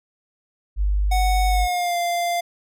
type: tone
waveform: sine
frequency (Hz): 50.1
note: G1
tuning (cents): +38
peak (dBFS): -17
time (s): 0.76-1.68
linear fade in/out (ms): 50
type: tone with pitch glide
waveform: square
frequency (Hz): 740 to 694.4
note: F#5 to F5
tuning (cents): 0 to -10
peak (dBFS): -21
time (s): 1.11-2.41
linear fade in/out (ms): 10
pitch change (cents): -110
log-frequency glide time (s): 1.47-1.97
effects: none